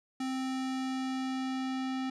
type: tone with low-pass filter sweep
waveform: square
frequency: 261.6 Hz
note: C4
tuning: in tune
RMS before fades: -34 dBFS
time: 0.2-2.1 s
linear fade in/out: 5 ms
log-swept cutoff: 7700 to 4400 Hz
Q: 0.88
effects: none